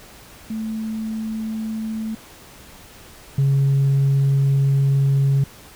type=tone pair in turn; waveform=sine; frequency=220 / 137.75 Hz; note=A3 / C#3; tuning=0 / -11 cents; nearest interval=minor sixth; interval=811 cents; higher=first; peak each=-23 / -12 dBFS; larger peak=second; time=0.5-2.15 / 3.38-5.44 s; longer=second; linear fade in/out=5 ms; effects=tanh soft clip ceiling -12 dBFS + pink hiss -44 dBFS RMS until 5.75 s